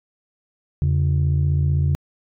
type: tone pair together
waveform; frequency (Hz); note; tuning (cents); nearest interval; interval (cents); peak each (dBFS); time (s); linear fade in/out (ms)
sine; 84.76 / 140.5; E2 / C#3; +49 / +24; major sixth; 875; -17; 0.82-1.95; 0
effects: tanh soft clip ceiling -12 dBFS